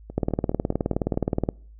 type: two click trains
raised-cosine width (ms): 2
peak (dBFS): -9 / -23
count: 26 / 6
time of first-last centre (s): 0.18-1.489 / 0.1-1.142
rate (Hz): 19.1 / 4.8
effects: noise-tail reverb RT60 0.5 s tail -25 dB re dry + added 53 Hz sine -44 dBFS peak until 1.79 s